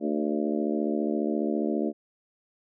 harmonic tone with a mistuned harmonic, 74.7 Hz, D2, 30 cents sharp, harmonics 3 / 4 / 5 / 6 / 7 / 8 / 9, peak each -29 / -29 / -31 / -36 / -39 / -36 / -39 dBFS, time 0-1.93 s, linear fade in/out 50 ms, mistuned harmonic 8, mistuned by -21 cents, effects none

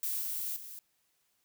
violet noise with level steps, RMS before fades -34 / -36 / -46 dBFS, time 0.03-0.79 s, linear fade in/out 0 ms, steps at 0.21 / 0.56 s, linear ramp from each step 5 ms, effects white hiss -75 dBFS RMS until 1.44 s

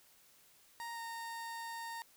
30% pulse tone with pitch glide, 932.3 to 921.6 Hz, A#5 to A#5, 0 to -20 cents, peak -39 dBFS, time 0.8-2.02 s, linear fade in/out 0 ms, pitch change -20 cents, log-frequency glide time 0.94-0.99 s, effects white hiss -65 dBFS RMS until 2.16 s

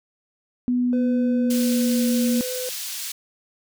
sine tone with pitch glide, 246.9 to 237.5 Hz, B3 to A#3, 0 to +33 cents, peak -18 dBFS, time 0.68-2.41 s, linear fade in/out 0 ms, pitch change -67 cents, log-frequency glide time 0.79-2.02 s
triangle tone, 505 Hz, B4, 39 cents sharp, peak -26 dBFS, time 0.93-2.69 s, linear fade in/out 0 ms
pink high-pass noise, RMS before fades -31 dBFS, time 1.5-3.12 s, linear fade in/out 5 ms, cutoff 3700 Hz, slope 12 dB/octave
effects none

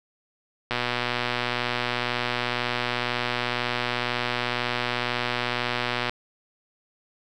click train, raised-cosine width 0.3 ms, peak -9 dBFS, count 658, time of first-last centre 0.71-6.095 s, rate 122 Hz, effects none

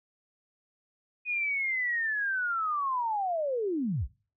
sine linear sweep, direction down, 2489 to 38.89 Hz, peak -27 dBFS, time 1.25-4.08 s, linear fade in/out 50 ms, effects noise-tail reverb RT60 0.4 s tail -23 dB re dry

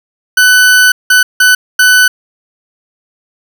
40% pulse tone bursts at uneven times, 1500 Hz, F#6, 23 cents sharp, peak -3 dBFS, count 4, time 0.37-0.92 / 1.1-1.23 / 1.4-1.55 / 1.79-2.08 s, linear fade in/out 5 ms, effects none

